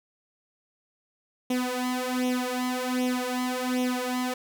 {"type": "tone with flanger", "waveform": "sawtooth", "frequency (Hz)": 251.5, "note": "B3", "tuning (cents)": 32, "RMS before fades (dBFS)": -28, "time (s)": [1.5, 4.34], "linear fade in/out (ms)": 5, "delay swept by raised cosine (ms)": [0.32, 3.02], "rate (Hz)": 1.3, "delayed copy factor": 0.8, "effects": []}